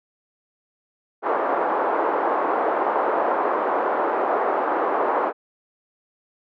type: band-pass noise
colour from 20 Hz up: white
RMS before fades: -22 dBFS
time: 1.22-5.33 s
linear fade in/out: 50 ms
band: 350 to 1100 Hz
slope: 24 dB/octave
effects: none